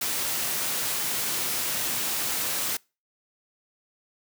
white noise, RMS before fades -28 dBFS, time 0.01-2.77 s, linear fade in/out 5 ms, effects noise-tail reverb RT60 0.3 s tail -26 dB re dry + high-pass 100 Hz 12 dB/octave

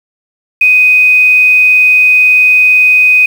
sine tone with quantisation, 2501 Hz, D#7, 8 cents sharp, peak -3 dBFS, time 0.61-3.26 s, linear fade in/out 5 ms, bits 5, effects none

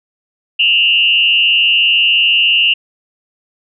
sine tone with frequency modulation, 2803 Hz, F7, 6 cents sharp, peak -8 dBFS, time 0.59-2.74 s, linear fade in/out 10 ms, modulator 166 Hz, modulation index 0.83, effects none

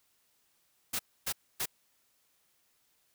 white noise bursts, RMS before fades -33 dBFS, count 3, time 0.93-1.659 s, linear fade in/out 10 ms, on 63 ms, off 270 ms, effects white hiss -72 dBFS RMS until 3.14 s

